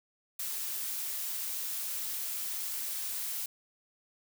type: noise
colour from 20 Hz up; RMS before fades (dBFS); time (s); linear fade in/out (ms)
blue; -36; 0.39-3.46; 5
effects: none